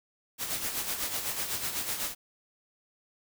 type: noise with tremolo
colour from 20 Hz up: white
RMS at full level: -31 dBFS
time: 0.38-2.15 s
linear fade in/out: 50 ms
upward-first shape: sine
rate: 8 Hz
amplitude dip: 55%
effects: none